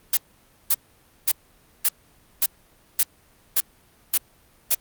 blue noise bursts, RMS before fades -18 dBFS, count 9, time 0.13-4.748 s, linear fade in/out 5 ms, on 42 ms, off 530 ms, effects pink hiss -57 dBFS RMS until 4.8 s + Opus 32 kbps

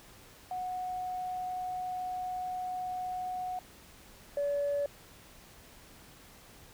sine tone pair in turn, 734 / 572.4 Hz, F#5 / D5, -14 / -45 cents, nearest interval major third, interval 431 cents, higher first, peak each -33 / -27 dBFS, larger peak second, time 0.51-3.59 / 4.37-4.86 s, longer first, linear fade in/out 2 ms, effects tanh soft clip ceiling -25 dBFS + pink hiss -55 dBFS RMS until 6.73 s

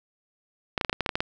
clicks, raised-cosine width 0.3 ms, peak -9 dBFS, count 10, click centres 0.778 / 0.812 / 0.848 / 0.896 / 0.929 / 1.007 / 1.062 / 1.092 / 1.155 / 1.205 s, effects none

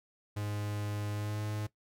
45% pulse tone with pitch glide, 103.83 to 105.77 Hz, G#2 to G#2, 0 to +32 cents, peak -34 dBFS, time 0.36-1.67 s, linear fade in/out 10 ms, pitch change +32 cents, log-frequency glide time 1.13-1.39 s, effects noise-tail reverb RT60 0.1 s tail -17 dB re dry

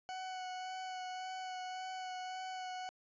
40% pulse tone with vibrato, 743 Hz, F#5, 7 cents sharp, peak -40 dBFS, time 0.09-2.89 s, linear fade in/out 0 ms, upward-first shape sine, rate 1.8 Hz, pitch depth 14 cents each way, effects resampled to 16000 Hz

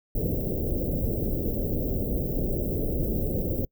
pink band-stop noise, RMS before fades -27 dBFS, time 0.15-3.65 s, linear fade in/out 5 ms, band 570 to 16000 Hz, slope 48 dB/octave, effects noise-tail reverb RT60 0.1 s tail -26 dB re dry

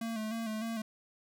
square tone with vibrato, 222.2 Hz, A3, 17 cents sharp, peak -35 dBFS, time 0.01-0.82 s, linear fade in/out 5 ms, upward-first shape square, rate 3.3 Hz, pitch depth 43 cents each way, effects none

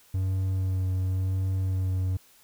triangle tone with vibrato, 93.8 Hz, F#2, 24 cents sharp, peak -22 dBFS, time 0.14-2.17 s, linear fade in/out 5 ms, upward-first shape sine, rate 0.93 Hz, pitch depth 17 cents each way, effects white hiss -58 dBFS RMS until 2.43 s

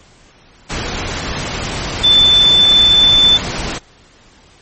sine tone in noise, 3520 Hz, A7, in tune, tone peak -6 dBFS, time 2.03-3.38 s, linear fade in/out 20 ms, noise pink, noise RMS -21 dBFS, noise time 0.69-3.79 s, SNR +12 dB, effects pink hiss -46 dBFS RMS until 4.61 s + MP3 32 kbps

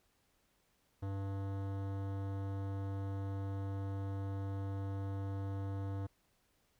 sine tone with hard clipping, 98 Hz, G2, in tune, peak -39 dBFS, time 1.02-6.07 s, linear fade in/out 10 ms, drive 18 dB, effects pink hiss -75 dBFS RMS until 6.79 s

